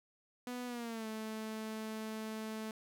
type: tone with pitch glide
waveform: sawtooth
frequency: 246.9 to 218.7 Hz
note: B3 to A3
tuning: 0 to -10 cents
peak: -36 dBFS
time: 0.47-2.71 s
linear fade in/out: 2 ms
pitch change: -210 cents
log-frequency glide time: 0.66-1.07 s
effects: none